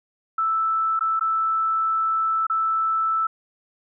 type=tone with dropouts; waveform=sine; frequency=1318.5 Hz; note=E6; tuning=in tune; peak=-19 dBFS; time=0.38-3.27 s; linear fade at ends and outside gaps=5 ms; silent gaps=0.993-1.008 / 1.195-1.209 / 2.468-2.498 s; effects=none